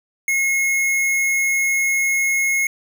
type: tone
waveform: square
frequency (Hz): 2166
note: C#7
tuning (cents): -41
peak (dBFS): -17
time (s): 0.28-2.67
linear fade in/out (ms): 2
effects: none